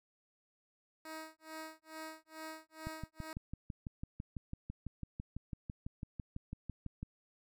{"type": "tone with tremolo", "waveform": "10% pulse", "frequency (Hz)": 316.5, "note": "D#4", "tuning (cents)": 30, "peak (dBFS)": -35, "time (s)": [1.05, 3.33], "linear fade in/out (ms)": 2, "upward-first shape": "sine", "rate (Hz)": 2.3, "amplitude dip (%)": 100}
{"type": "click train", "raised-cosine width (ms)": 5, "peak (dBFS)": -29, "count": 26, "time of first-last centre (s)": [2.87, 7.03], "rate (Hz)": 6.01}
{"effects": []}